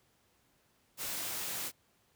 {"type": "noise", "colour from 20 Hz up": "white", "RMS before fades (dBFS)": -38, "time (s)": [0.97, 1.72], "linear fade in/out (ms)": 50, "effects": ["pink hiss -71 dBFS RMS until 2.15 s", "high-pass 60 Hz 12 dB/octave"]}